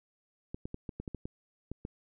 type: clicks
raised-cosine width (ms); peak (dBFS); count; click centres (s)
3; -25; 10; 0.545 / 0.655 / 0.744 / 0.892 / 1 / 1.078 / 1.147 / 1.255 / 1.716 / 1.851
effects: none